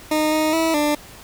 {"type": "tone with pitch steps", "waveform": "20% pulse", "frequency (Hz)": [307.9, 310.9, 325.1, 296.3], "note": ["D#4", "D#4", "E4", "D4"], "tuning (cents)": [-18, -1, -24, 15], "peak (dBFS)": -12, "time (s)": [0.11, 0.95], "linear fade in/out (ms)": 5, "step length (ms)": 210, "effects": ["pink hiss -42 dBFS RMS until 1.23 s"]}